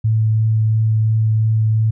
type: tone with vibrato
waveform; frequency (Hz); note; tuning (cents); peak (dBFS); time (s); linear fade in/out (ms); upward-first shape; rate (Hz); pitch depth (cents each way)
sine; 110; A2; 0; -12; 0.04-1.91; 10; triangle; 2.9; 10
effects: none